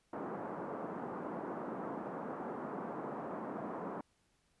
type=band-pass noise; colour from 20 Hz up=pink; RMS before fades=-42 dBFS; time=0.13-4.01 s; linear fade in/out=2 ms; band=190 to 1200 Hz; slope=24 dB/octave; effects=pink hiss -75 dBFS RMS until 4.6 s + resampled to 24000 Hz